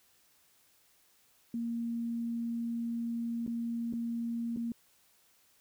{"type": "tone with dropouts", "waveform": "sine", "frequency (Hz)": 233.1, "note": "A#3", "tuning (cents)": 0, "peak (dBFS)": -32, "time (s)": [1.54, 4.72], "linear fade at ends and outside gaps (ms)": 2, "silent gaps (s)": [[3.465, 3.476], [3.927, 3.935], [4.563, 4.571]], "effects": ["white hiss -67 dBFS RMS until 5.6 s"]}